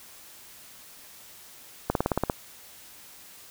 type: slowing click train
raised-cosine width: 1 ms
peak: -9 dBFS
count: 8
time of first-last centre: 1.9-2.298 s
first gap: 52 ms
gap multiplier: 1.03
effects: white hiss -49 dBFS RMS until 3.5 s

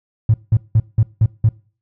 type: tone bursts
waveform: triangle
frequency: 110 Hz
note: A2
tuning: in tune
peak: -5 dBFS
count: 6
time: 0.29-1.49 s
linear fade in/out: 5 ms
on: 50 ms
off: 180 ms
effects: noise-tail reverb RT60 0.4 s tail -26 dB re dry + tanh soft clip ceiling -6 dBFS

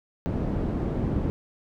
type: low-pass noise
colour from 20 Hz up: white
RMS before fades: -27 dBFS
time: 0.26-1.3 s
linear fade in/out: 0 ms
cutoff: 250 Hz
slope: 12 dB/octave
effects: none

